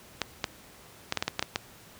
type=clicks; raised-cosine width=0.2 ms; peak=-9 dBFS; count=9; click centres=0.217 / 0.442 / 1.124 / 1.173 / 1.225 / 1.28 / 1.394 / 1.426 / 1.559 s; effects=pink hiss -52 dBFS RMS until 1.99 s + high-pass 60 Hz 12 dB/octave